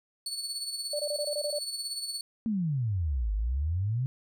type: tone with tremolo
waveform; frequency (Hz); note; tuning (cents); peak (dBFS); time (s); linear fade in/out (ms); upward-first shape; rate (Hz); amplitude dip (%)
30% pulse; 4435; C#8; 0; -28; 0.26-2.21; 2; sine; 17; 55
type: tone bursts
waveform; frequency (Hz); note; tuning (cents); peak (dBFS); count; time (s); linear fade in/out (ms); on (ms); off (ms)
sine; 590; D5; +8; -29; 8; 0.93-1.589; 5; 64; 21
type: exponential two-way sweep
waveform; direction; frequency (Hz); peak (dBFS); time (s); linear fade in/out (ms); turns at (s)
sine; down then up; 233.1 to 49 to 134.6; -26; 2.46-4.06; 0; 3.33
effects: none